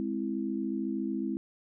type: chord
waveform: sine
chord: Ab augmented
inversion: none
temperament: equal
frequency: 207.7 / 261.6 / 329.6 Hz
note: Ab3 / C4 / E4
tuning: 0 / 0 / 0 cents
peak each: -34 dBFS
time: 0-1.37 s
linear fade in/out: 0 ms
effects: none